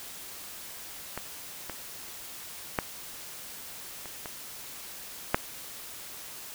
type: clicks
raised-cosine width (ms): 0.5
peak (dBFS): -18 / -20 / -10 / -26 / -22 / -6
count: 6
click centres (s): 1.176 / 1.697 / 2.788 / 4.057 / 4.258 / 5.345
effects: white hiss -43 dBFS RMS until 6.54 s